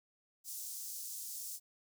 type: high-pass noise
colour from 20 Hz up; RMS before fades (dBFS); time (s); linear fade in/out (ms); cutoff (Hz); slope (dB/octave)
pink; -44; 0.44-1.6; 50; 5900; 24
effects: none